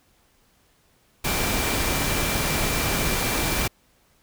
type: tone in noise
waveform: sine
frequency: 2354 Hz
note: D7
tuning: 3 cents sharp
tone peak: -33 dBFS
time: 1.24-3.68 s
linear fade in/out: 10 ms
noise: pink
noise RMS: -24 dBFS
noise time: 1.24-3.68 s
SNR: -12 dB
effects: pink hiss -62 dBFS RMS until 4.22 s